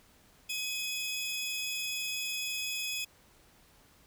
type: tone pair together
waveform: sawtooth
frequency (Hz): 2526 / 3376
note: D#7 / G#7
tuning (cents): +26 / +28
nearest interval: perfect fourth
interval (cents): 502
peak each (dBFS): -32 / -34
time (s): 0.49-3.05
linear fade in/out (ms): 10
effects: pink hiss -62 dBFS RMS until 4.06 s